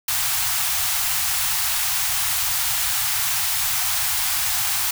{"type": "band-stop noise", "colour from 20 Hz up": "white", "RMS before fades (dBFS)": -22, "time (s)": [0.08, 4.91], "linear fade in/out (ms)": 5, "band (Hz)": [140, 690], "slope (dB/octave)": 96, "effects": []}